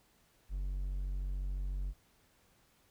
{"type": "tone", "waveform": "triangle", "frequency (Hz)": 46.99, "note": "F#1", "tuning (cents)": 28, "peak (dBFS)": -32, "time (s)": [0.49, 1.94], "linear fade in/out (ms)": 50, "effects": ["pink hiss -69 dBFS RMS until 2.9 s"]}